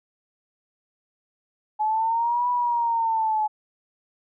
sine linear two-way sweep, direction up then down, 850 to 983 to 850 Hz, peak -20 dBFS, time 1.79-3.48 s, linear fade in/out 20 ms, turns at 2.49 s, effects none

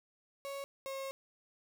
35% pulse tone pair in turn, 554.4 / 540.2 Hz, C#5 / C#5, 0 / -45 cents, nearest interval unison, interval 45 cents, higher first, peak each -38 / -37 dBFS, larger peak second, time 0.45-0.64 / 0.86-1.11 s, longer second, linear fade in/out 0 ms, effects none

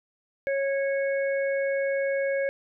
harmonic tone, 550 Hz, C#5, 14 cents flat, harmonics 1 / 3 / 4, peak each -24 / -34 / -36 dBFS, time 0.47-2.49 s, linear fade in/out 0 ms, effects none

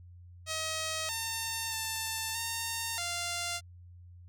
5% pulse tone with pitch steps, 635 / 905 / 891 / 915 / 695 Hz, D#5 / A5 / A5 / A#5 / F5, +35 / +48 / +22 / -32 / -9 cents, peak -21 dBFS, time 0.46-3.61 s, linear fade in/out 50 ms, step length 630 ms, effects added 88 Hz sine -49 dBFS peak until 4.28 s

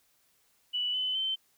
sine tone with pitch steps, 2960 / 3024 / 3089 Hz, F#7 / F#7 / G7, 0 / +37 / -26 cents, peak -28 dBFS, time 0.73-1.36 s, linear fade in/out 20 ms, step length 210 ms, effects white hiss -69 dBFS RMS until 1.57 s

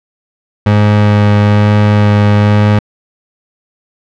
30% pulse tone with vibrato, 104 Hz, G#2, 3 cents sharp, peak -3 dBFS, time 0.66-2.79 s, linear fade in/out 5 ms, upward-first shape sine, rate 1.1 Hz, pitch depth 9 cents each way, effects low-pass 3000 Hz 12 dB/octave

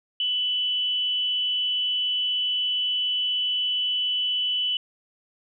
sine tone with amplitude modulation, 2985 Hz, F#7, 15 cents sharp, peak -20 dBFS, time 0.2-4.77 s, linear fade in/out 2 ms, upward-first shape sine, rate 263 Hz, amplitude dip 45%, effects none

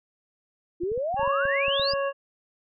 sine exponential sweep, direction up, 329.5 to 5130 Hz, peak -25 dBFS, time 0.8-1.94 s, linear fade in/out 20 ms
clicks, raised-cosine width 5 ms, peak -29 dBFS, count 11, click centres 0.835 / 0.918 / 0.977 / 1.143 / 1.195 / 1.231 / 1.277 / 1.454 / 1.682 / 1.797 / 1.936 s
harmonic tone, 554.4 Hz, C#5, in tune, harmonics 1 / 2 / 3 / 5, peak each -25 / -31 / -35 / -39 dBFS, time 1.16-2.13 s, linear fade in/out 50 ms
effects none

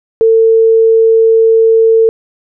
sine tone, 450 Hz, A4, 39 cents sharp, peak -4 dBFS, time 0.21-2.09 s, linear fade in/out 0 ms, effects none

